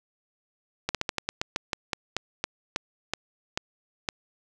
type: slowing click train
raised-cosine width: 0.2 ms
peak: -9 dBFS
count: 16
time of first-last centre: 0.89-4.088 s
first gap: 57 ms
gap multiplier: 1.17
effects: none